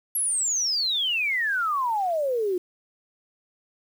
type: exponential sweep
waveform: sine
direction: down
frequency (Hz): 11480 to 349.2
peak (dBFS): -22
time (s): 0.15-2.58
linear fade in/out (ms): 5
effects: 8-bit